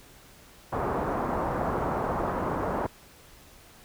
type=low-pass noise; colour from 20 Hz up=white; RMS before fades=-29 dBFS; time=0.72-2.87 s; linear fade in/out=10 ms; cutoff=1100 Hz; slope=24 dB/octave; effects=pink hiss -53 dBFS RMS until 3.84 s